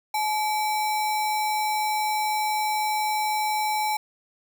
sine tone with sample-and-hold, 854 Hz, G#5, 48 cents sharp, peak -22 dBFS, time 0.14-3.97 s, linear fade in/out 5 ms, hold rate 3150 Hz, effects none

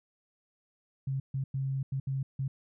sine tone bursts at uneven times, 134.9 Hz, C#3, 47 cents flat, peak -29 dBFS, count 6, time 1.07-1.2 / 1.34-1.44 / 1.54-1.83 / 1.92-2 / 2.07-2.23 / 2.39-2.48 s, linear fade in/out 5 ms, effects none

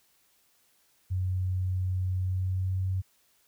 sine tone with pitch glide, 92.5 to 94.06 Hz, F#2 to F#2, 0 to +29 cents, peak -26 dBFS, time 1.1-3.02 s, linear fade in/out 20 ms, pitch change +29 cents, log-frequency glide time 2.21-2.88 s, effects white hiss -67 dBFS RMS until 3.47 s

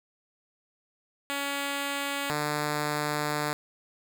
5% pulse tone pair in turn, 281.3 / 149.01 Hz, C#4 / D3, +26 / +25 cents, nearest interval major seventh, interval 1101 cents, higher first, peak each -18 / -16 dBFS, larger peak second, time 1.3-2.3 / 2.3-3.53 s, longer second, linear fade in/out 0 ms, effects none

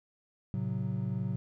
triangle chord, F# diminished, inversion first, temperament just, 111 / 133.2 / 185 Hz, A2 / C3 / F#3, +16 / +31 / 0 cents, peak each -33 dBFS, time 0.54-1.36 s, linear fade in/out 0 ms, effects none

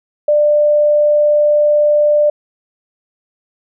sine tone, 594 Hz, D5, 20 cents sharp, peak -8 dBFS, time 0.28-2.3 s, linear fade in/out 5 ms, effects none

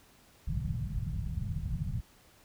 white low-pass noise, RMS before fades -34 dBFS, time 0.47-2.01 s, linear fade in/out 5 ms, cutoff 170 Hz, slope 48 dB/octave, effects pink hiss -61 dBFS RMS until 2.44 s

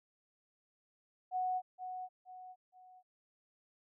sine tone with echo, 738 Hz, F#5, 5 cents flat, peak -32 dBFS, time 1.31-1.62 s, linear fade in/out 50 ms, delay 470 ms, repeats 3, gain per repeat -8 dB, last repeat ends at 3.03 s, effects none

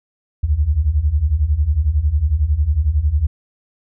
sine beating tone pair, 68 / 79 Hz, C#2 / D#2, -33 / +27 cents, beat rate 11 Hz, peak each -18 / -15 dBFS, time 0.43-3.27 s, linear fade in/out 10 ms, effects none

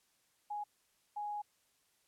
sine tone bursts at uneven times, 830.6 Hz, G#5, in tune, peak -37 dBFS, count 2, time 0.5-0.64 / 1.16-1.42 s, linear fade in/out 10 ms, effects white hiss -74 dBFS RMS until 2.07 s + low-pass 12000 Hz 12 dB/octave

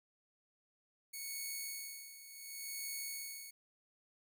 5% pulse tone with tremolo, 2217 Hz, C#7, in tune, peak -30 dBFS, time 1.13-3.51 s, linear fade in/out 10 ms, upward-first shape sine, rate 0.69 Hz, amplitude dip 75%, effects none

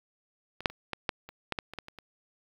clicks, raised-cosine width 0.3 ms, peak -25 / -6 / -30 / -16 / -11 / -29 / -14 / -15 / -26 / -20 / -28 / -29 dBFS, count 12, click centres 0.606 / 0.658 / 0.7 / 0.933 / 1.092 / 1.29 / 1.523 / 1.588 / 1.736 / 1.787 / 1.884 / 1.987 s, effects 8-bit

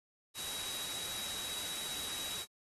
sine tone in noise, 3852 Hz, B7, 44 cents flat, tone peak -43 dBFS, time 0.34-2.46 s, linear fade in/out 50 ms, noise white, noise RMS -41 dBFS, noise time 0.34-2.46 s, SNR -5 dB, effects AAC 32 kbps

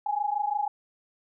sine tone pair together, 816.1 / 842 Hz, G#5 / G#5, -31 / +24 cents, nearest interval minor second, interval 55 cents, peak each -28 dBFS, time 0.06-0.68 s, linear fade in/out 5 ms, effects none

